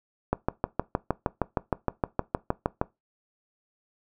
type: click train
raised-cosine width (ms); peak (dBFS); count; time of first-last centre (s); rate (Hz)
1; -9; 17; 0.33-2.814; 6.44
effects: noise-tail reverb RT60 0.2 s tail -20 dB re dry